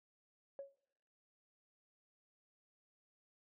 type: tone with exponential decay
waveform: sine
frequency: 554 Hz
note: C#5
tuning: 1 cent flat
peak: -40 dBFS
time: 0.59-0.77 s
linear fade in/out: 1 ms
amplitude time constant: 38 ms
effects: noise-tail reverb RT60 1.0 s tail -25 dB re dry + tanh soft clip ceiling -37 dBFS